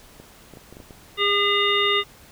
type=clicks; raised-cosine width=2 ms; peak=-28 dBFS; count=7; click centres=0.2 / 0.537 / 0.572 / 0.726 / 0.769 / 0.802 / 0.908 s
type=harmonic tone; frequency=405.7 Hz; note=G#4; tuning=41 cents flat; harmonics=1 / 3 / 5 / 7 / 9; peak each=-24 / -24 / -24 / -24 / -24 dBFS; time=1.17-2.04 s; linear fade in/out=50 ms
effects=pink hiss -49 dBFS RMS until 2.31 s